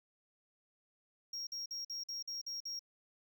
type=tone bursts; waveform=triangle; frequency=5588 Hz; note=F8; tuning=in tune; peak=-38 dBFS; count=8; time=1.33-2.793 s; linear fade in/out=5 ms; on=140 ms; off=49 ms; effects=none